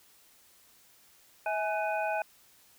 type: tone cluster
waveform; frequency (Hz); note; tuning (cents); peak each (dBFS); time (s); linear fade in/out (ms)
sine; 645 / 834 / 1503 / 2486; E5 / G#5 / F#6 / D#7; -38 / +7 / +27 / -2; -32 / -32 / -37 / -38; 1.46-2.22; 2
effects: white hiss -61 dBFS RMS until 2.78 s